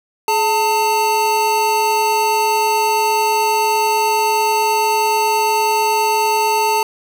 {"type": "tone pair together", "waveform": "square", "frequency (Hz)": [423.4, 895.4], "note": ["G#4", "A5"], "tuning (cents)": [33, 30], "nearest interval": "octave + minor second", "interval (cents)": 1297, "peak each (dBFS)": [-21, -15], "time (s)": [0.28, 6.83], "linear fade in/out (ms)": 2, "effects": []}